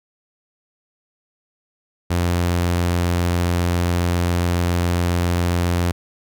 sawtooth tone, 87.31 Hz, F2, in tune, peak -13 dBFS, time 2.1-5.92 s, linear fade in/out 10 ms, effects none

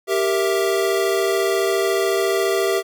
square chord, E diminished, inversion first, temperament equal, 392 / 466.2 / 659.3 Hz, G4 / Bb4 / E5, 0 / 0 / 0 cents, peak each -20 / -25 / -24 dBFS, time 0.07-2.83 s, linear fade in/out 50 ms, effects none

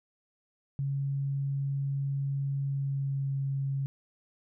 sine tone with pitch glide, 138.59 to 137.08 Hz, C#3 to C#3, 0 to -19 cents, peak -28 dBFS, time 0.79-3.86 s, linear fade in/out 0 ms, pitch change -19 cents, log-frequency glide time 2.61-3.35 s, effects none

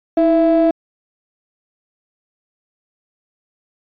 triangle ring-modulated tone, 493.9 Hz, B4, in tune, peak -4 dBFS, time 0.17-0.71 s, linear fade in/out 5 ms, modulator 172 Hz, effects tanh soft clip ceiling -5 dBFS + resampled to 11025 Hz

